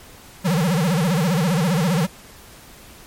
square tone with vibrato, 169.8 Hz, F3, 48 cents flat, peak -17 dBFS, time 0.44-2.07 s, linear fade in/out 20 ms, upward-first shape sine, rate 15 Hz, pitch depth 230 cents each way, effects pink hiss -44 dBFS RMS until 3.06 s + MP3 64 kbps

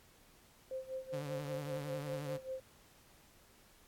sine tone with tremolo, 523.3 Hz, C5, in tune, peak -37 dBFS, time 0.71-2.6 s, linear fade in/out 2 ms, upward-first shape sine, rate 5.1 Hz, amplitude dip 85%
sawtooth tone with vibrato, 145.3 Hz, D3, 18 cents flat, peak -37 dBFS, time 1.12-2.38 s, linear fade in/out 20 ms, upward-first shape triangle, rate 11 Hz, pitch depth 66 cents each way
effects pink hiss -64 dBFS RMS until 3.87 s + AAC 64 kbps

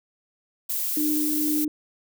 violet noise, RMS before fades -27 dBFS, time 0.69-1.65 s, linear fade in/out 10 ms
sine tone with tremolo, 302.5 Hz, D#4, 49 cents flat, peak -22 dBFS, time 0.97-1.68 s, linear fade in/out 2 ms, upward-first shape triangle, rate 2.1 Hz, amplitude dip 30%
effects none

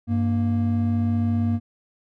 triangle tone pair together, 98 / 233.6 Hz, G2 / A#3, 0 / +4 cents, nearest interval octave + minor third, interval 1504 cents, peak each -20 / -20 dBFS, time 0.07-1.6 s, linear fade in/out 50 ms, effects none

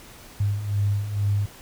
sine beating tone pair, 100 / 102.2 Hz, G2 / G#2, +35 / -27 cents, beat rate 2.2 Hz, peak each -28 / -22 dBFS, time 0.4-1.46 s, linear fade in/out 5 ms, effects pink hiss -46 dBFS RMS until 1.61 s

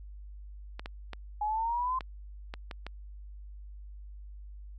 clicks, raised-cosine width 0.3 ms, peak -23 dBFS, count 7, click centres 0.795 / 0.859 / 1.133 / 2.008 / 2.539 / 2.712 / 2.866 s
sine exponential sweep, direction up, 830.6 to 1046.5 Hz, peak -28 dBFS, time 1.41-1.99 s, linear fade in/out 5 ms
effects added 50 Hz sine -43 dBFS peak until 4.78 s

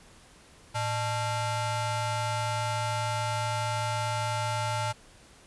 30% pulse ring-modulated tone, 493.9 Hz, B4, in tune, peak -22 dBFS, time 0.74-4.93 s, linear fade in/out 20 ms, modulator 382 Hz, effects pink hiss -55 dBFS RMS until 5.46 s + resampled to 24000 Hz

